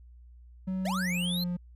triangle tone with pitch glide, 187.5 to 176.98 Hz, F#3 to F3, +23 to +23 cents, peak -27 dBFS, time 0.67-1.57 s, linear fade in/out 10 ms, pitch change -100 cents, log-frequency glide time 0.98-1.12 s
square linear sweep, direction up, 534 to 4248 Hz, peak -32 dBFS, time 0.85-1.44 s, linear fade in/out 5 ms
effects added 60 Hz sine -49 dBFS peak until 1.75 s + resampled to 32000 Hz

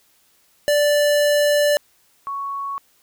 square / sine tone pair in turn, 586 / 1112 Hz, D5 / C#6, -4 / +5 cents, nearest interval major seventh, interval 1109 cents, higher second, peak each -15 / -24 dBFS, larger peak first, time 0.68-1.77 / 2.27-2.78 s, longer first, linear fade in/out 0 ms, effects white hiss -59 dBFS RMS until 3.02 s

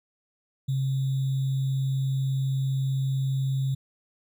sine tone with sample-and-hold, 134.1 Hz, C3, 43 cents sharp, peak -23 dBFS, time 0.68-3.75 s, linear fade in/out 10 ms, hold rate 3675 Hz, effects none

